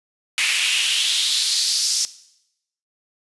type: noise with high-pass filter sweep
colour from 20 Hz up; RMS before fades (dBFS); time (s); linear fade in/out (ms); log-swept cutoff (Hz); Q
pink; -20; 0.38-2.05; 0; 2300 to 5500; 3.5
effects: noise-tail reverb RT60 0.8 s tail -17 dB re dry + resampled to 24000 Hz